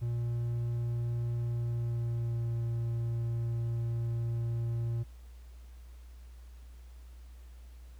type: tone with pitch glide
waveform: triangle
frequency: 118.4 to 116.57 Hz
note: A#2 to A#2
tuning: +27 to 0 cents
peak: -28 dBFS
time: 0.01-5.04 s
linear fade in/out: 20 ms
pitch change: -27 cents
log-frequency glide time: 1.51-2.55 s
effects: added 60 Hz sine -47 dBFS peak until 7.99 s + pink hiss -65 dBFS RMS until 7.99 s